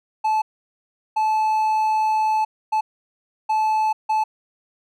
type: tone bursts at uneven times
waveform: triangle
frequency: 868 Hz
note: A5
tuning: 24 cents flat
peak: -15 dBFS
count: 5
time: 0.24-0.42 / 1.16-2.45 / 2.72-2.81 / 3.49-3.93 / 4.09-4.24 s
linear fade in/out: 10 ms
effects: none